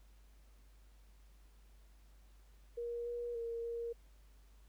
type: tone with pitch steps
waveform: sine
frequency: 473.3 / 477.9 / 464.2 / 467.8 Hz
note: A#4 / A#4 / A#4 / A#4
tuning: +26 / +43 / -7 / +6 cents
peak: -38 dBFS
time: 2.77-3.93 s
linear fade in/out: 10 ms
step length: 290 ms
effects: added 50 Hz sine -59 dBFS peak until 4.68 s + pink hiss -72 dBFS RMS until 4.68 s